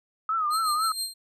sine tone with vibrato, 1265 Hz, D#6, 28 cents sharp, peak -23 dBFS, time 0.29-0.92 s, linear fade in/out 2 ms, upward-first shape triangle, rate 4 Hz, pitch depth 120 cents each way
25% pulse tone with tremolo, 4186 Hz, C8, in tune, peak -22 dBFS, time 0.5-1.14 s, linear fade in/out 50 ms, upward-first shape sine, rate 6.3 Hz, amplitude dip 65%
effects none

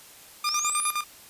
sawtooth tone with tremolo, 1205 Hz, D6, 44 cents sharp, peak -21 dBFS, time 0.44-1.04 s, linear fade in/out 5 ms, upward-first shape square, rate 9.7 Hz, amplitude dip 75%
sine exponential sweep, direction up, 4705 to 11720 Hz, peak -26 dBFS, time 0.45-0.92 s, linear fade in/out 20 ms
effects white hiss -49 dBFS RMS until 1.29 s + resampled to 32000 Hz

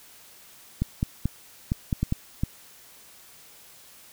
clicks, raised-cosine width 5 ms, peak -11 dBFS, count 8, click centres 0.82 / 1.029 / 1.256 / 1.719 / 1.928 / 2.03 / 2.124 / 2.435 s, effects white hiss -51 dBFS RMS until 4.12 s

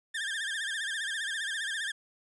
30% pulse tone with vibrato, 1698 Hz, G#6, 38 cents sharp, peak -29 dBFS, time 0.14-1.92 s, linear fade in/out 10 ms, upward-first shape sine, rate 15 Hz, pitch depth 130 cents each way, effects resampled to 24000 Hz + 11-bit

